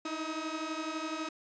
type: tone cluster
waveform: sawtooth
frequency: 310 / 322 / 1271 Hz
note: D#4 / E4 / D#6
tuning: -6 / -41 / +36 cents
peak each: -35 / -35 / -36 dBFS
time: 0.05-1.29 s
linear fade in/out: 5 ms
effects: resampled to 16000 Hz